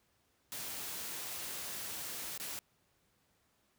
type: noise with dropouts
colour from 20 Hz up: white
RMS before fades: -42 dBFS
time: 0.52-2.59 s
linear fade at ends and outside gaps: 0 ms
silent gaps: 2.377-2.399 s
effects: pink hiss -74 dBFS RMS until 3.78 s + high-pass 60 Hz 12 dB/octave